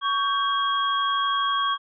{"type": "tone cluster", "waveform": "sine", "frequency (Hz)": [1122, 1577, 3277], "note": ["C#6", "G6", "G#7"], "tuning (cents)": [21, 10, -24], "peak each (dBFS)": [-22, -30, -28], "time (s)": [0.01, 1.78], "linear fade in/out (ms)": 50, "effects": []}